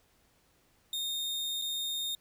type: tone with dropouts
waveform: 40% pulse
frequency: 3676 Hz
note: A#7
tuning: 25 cents flat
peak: -31 dBFS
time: 0.93-2.15 s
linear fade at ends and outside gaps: 2 ms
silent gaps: 1.616-1.62 s
effects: pink hiss -68 dBFS RMS until 2.2 s